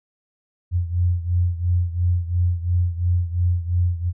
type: beating tone pair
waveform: sine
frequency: 87.31 / 90.21 Hz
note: F2 / F#2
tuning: 0 / -43 cents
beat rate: 2.9 Hz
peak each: -19 / -23 dBFS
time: 0.71-4.13 s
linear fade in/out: 50 ms
effects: none